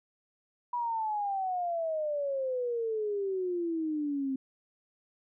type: exponential sweep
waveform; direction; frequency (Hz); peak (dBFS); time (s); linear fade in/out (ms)
sine; down; 979 to 262.5; -29; 0.73-4.36; 5
effects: none